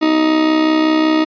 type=tone with amplitude modulation; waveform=40% pulse; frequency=313.3 Hz; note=D#4; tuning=12 cents sharp; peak=-8 dBFS; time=0.01-1.25 s; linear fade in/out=20 ms; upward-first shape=sine; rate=65.4 Hz; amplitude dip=50%; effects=resampled to 11025 Hz